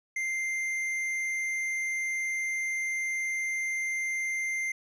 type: tone with tanh clipping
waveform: sine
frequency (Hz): 2093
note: C7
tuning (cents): 0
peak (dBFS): -30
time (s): 0.16-4.72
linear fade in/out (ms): 5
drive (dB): 9
effects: none